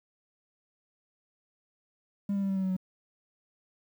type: tone with pitch steps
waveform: triangle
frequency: 200.6 / 198.07 / 195.57 / 193.1 / 190.66 / 188.25 / 185.87 Hz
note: G3 / G3 / G3 / G3 / G3 / F#3 / F#3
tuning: +40 / +18 / -4 / -26 / -48 / +30 / +8 cents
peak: -24 dBFS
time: 2.29-2.766 s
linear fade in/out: 5 ms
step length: 68 ms
effects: tanh soft clip ceiling -21 dBFS + 10-bit